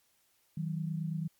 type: tone pair together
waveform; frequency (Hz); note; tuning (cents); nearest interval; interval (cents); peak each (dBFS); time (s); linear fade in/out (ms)
sine; 158.9 / 187.88; D#3 / F#3; +37 / +27; minor third; 290; -33 / -38; 0.57-1.28; 5
effects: white hiss -71 dBFS RMS until 1.39 s + MP3 96 kbps

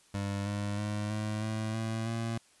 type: tone with pitch steps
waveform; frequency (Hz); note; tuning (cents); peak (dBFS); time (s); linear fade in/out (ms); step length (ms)
25% pulse; 100 / 102.28 / 104.61 / 106.99 / 109.43 / 111.92 / 114.47; G2 / G#2 / G#2 / A2 / A2 / A2 / A#2; +35 / -26 / +13 / -48 / -9 / +30 / -31; -28; 0.14-2.38; 5; 320
effects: white hiss -63 dBFS RMS until 2.6 s + resampled to 24000 Hz

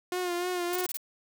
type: tone with vibrato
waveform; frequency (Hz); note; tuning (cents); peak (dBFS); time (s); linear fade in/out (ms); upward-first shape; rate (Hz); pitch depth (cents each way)
sawtooth; 356.1; F4; +34; -25; 0.12-0.86; 2; sine; 3.3; 40
type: noise bursts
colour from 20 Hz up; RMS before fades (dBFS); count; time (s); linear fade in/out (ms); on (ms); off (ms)
blue; -34; 5; 0.73-0.971; 2; 29; 24
effects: none

